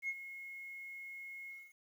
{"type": "tone with ADSR envelope", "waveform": "sine", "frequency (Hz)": 2164, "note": "C#7", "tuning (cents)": -42, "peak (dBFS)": -32, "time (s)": [0.02, 1.74], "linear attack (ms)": 66, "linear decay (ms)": 49, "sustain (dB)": -13, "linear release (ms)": 240, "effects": ["tanh soft clip ceiling -31 dBFS", "11-bit"]}